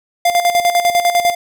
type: tone with tremolo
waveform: square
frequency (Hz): 698.5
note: F5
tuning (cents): 0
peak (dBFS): -10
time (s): 0.25-1.35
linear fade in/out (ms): 5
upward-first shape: square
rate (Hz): 10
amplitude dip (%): 65
effects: none